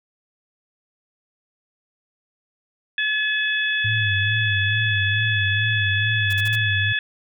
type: harmonic tone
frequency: 856 Hz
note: A5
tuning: 48 cents flat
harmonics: 2 / 3 / 4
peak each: -21 / -27 / -26 dBFS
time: 2.98-6.99 s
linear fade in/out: 2 ms
type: tone with vibrato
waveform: sine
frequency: 103.83 Hz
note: G#2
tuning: in tune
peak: -22 dBFS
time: 3.84-6.93 s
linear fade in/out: 10 ms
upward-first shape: sine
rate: 2.3 Hz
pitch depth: 100 cents each way
type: noise bursts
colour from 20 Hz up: white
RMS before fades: -36 dBFS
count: 4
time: 6.3-6.557 s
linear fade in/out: 5 ms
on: 32 ms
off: 43 ms
effects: none